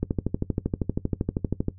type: click train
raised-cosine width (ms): 3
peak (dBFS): -11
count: 22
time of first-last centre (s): 0.03-1.684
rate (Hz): 12.7
effects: noise-tail reverb RT60 0.1 s tail -17 dB re dry + added 92 Hz sine -45 dBFS peak until 1.78 s